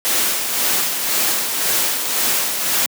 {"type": "noise with tremolo", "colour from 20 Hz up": "white", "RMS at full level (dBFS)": -17, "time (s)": [0.05, 2.86], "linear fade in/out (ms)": 0, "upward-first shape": "sine", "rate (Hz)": 1.9, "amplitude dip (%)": 45, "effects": ["high-pass 200 Hz 12 dB/octave"]}